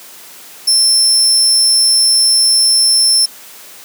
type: tone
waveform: 30% pulse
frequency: 5340 Hz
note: E8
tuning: 22 cents sharp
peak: -4 dBFS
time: 0.67-3.26 s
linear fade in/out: 10 ms
effects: white hiss -36 dBFS RMS until 3.84 s + high-pass 200 Hz 12 dB/octave